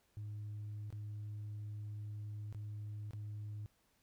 sine tone with dropouts, 105 Hz, G#2, 19 cents sharp, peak -40 dBFS, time 0.17-3.66 s, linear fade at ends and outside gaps 0 ms, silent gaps 0.904-0.926 / 2.526-2.547 / 3.109-3.134 s, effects tanh soft clip ceiling -40 dBFS + pink hiss -75 dBFS RMS until 4.02 s

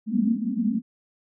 white band-pass noise, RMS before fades -24 dBFS, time 0.06-0.82 s, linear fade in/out 50 ms, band 200 to 250 Hz, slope 96 dB/octave, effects none

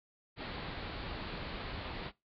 pink low-pass noise, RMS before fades -42 dBFS, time 0.36-2.12 s, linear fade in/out 50 ms, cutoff 4600 Hz, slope 96 dB/octave, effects noise-tail reverb RT60 0.2 s tail -20 dB re dry

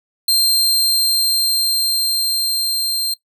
sawtooth tone with level ramp, 4169 Hz, C8, 7 cents flat, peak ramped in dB -9 to -15 dBFS, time 0.28-3.14 s, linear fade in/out 5 ms, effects noise-tail reverb RT60 0.1 s tail -17 dB re dry

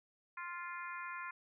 harmonic tone, 349.1 Hz, F4, 1 cent flat, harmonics 3 / 4 / 5 / 6 / 7, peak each -45 / -47 / -49 / -51 / -52 dBFS, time 0.37-1.31 s, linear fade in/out 5 ms, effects none

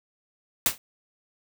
white noise with exponential decay, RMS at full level -17 dBFS, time 0.66-0.78 s, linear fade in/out 1 ms, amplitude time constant 26 ms, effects none

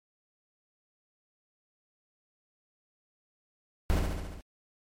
brown noise with echo, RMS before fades -25 dBFS, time 3.9-3.99 s, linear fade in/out 0 ms, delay 70 ms, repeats 6, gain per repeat -3 dB, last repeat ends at 4.41 s, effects MP3 64 kbps

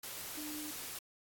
sine tone in noise, 301.7 Hz, D4, 47 cents sharp, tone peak -43 dBFS, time 0.37-0.71 s, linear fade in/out 5 ms, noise white, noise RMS -44 dBFS, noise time 0.03-0.99 s, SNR -2 dB, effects AAC 64 kbps

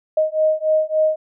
sine beating tone pair, 622.3 / 625.8 Hz, D#5 / D#5, 0 / +10 cents, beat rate 3.5 Hz, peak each -18 dBFS, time 0.17-1.16 s, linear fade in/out 5 ms, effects none

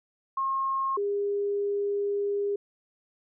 sine tone pair in turn, 1076 / 405.1 Hz, C6 / G#4, +48 / -43 cents, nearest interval octave + perfect fourth, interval 1691 cents, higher first, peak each -25 dBFS, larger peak neither, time 0.37-0.97 / 0.97-2.56 s, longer second, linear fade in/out 5 ms, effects none

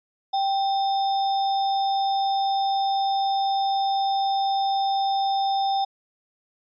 sine tone with sample-and-hold, 784 Hz, G5, in tune, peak -20 dBFS, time 0.33-5.85 s, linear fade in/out 10 ms, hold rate 4410 Hz, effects resampled to 16000 Hz

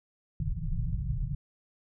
pink low-pass noise, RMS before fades -31 dBFS, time 0.4-1.35 s, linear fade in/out 2 ms, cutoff 170 Hz, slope 96 dB/octave, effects none

